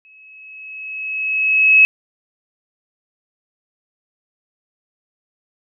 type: tone with exponential growth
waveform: sine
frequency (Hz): 2573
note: E7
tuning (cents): -43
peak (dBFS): -5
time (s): 0.05-1.85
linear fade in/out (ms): 0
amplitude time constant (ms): 390
effects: none